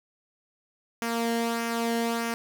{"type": "tone with flanger", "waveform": "sawtooth", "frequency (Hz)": 231.8, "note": "A#3", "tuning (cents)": -10, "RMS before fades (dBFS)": -28, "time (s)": [1.02, 2.34], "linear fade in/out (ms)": 0, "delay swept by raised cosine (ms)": [0.24, 0.83], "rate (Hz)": 1.6, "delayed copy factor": -0.5, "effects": []}